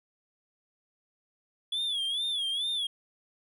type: tone with vibrato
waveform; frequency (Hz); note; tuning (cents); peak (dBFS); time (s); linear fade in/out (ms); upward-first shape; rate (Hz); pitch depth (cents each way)
triangle; 3393; G#7; +36; -27; 1.72-2.87; 5; sine; 2.3; 120
effects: none